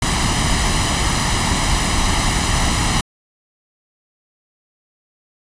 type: noise with comb filter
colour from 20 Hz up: pink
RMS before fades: -17 dBFS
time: 0.02-3.01 s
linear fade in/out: 5 ms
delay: 1 ms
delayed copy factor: +0.6
effects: resampled to 22050 Hz